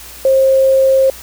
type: tone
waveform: sine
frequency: 533 Hz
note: C5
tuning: 32 cents sharp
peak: -7 dBFS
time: 0.25-1.1 s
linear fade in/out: 2 ms
effects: added 60 Hz sine -40 dBFS peak until 1.22 s + white hiss -34 dBFS RMS until 1.22 s